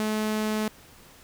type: tone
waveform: sawtooth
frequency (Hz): 215.2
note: A3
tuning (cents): -38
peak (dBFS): -21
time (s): 0-0.68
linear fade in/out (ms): 0
effects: pink hiss -52 dBFS RMS until 1.23 s